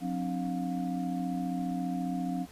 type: tone cluster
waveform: sine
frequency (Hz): 180.6 / 264.2 / 299 / 710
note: F#3 / C4 / D4 / F5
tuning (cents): -42 / +17 / +31 / +28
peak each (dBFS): -34 / -33 / -39 / -39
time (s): 0-2.47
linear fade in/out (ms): 50
effects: pink hiss -54 dBFS RMS until 2.51 s + resampled to 32000 Hz